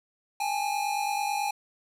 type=tone pair together; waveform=square; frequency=808.9 / 858 Hz; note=G#5 / A5; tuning=-46 / -44 cents; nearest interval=minor second; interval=102 cents; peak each=-29 / -32 dBFS; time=0.4-1.51 s; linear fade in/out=5 ms; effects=resampled to 32000 Hz + 9-bit